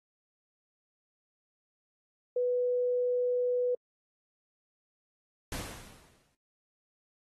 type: tone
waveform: sine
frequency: 493.9 Hz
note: B4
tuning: in tune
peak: -26 dBFS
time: 2.36-3.75 s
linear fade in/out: 5 ms
type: noise with exponential decay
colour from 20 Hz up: pink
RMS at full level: -36 dBFS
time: 5.52-6.35 s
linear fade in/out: 1 ms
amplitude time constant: 180 ms
effects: AAC 32 kbps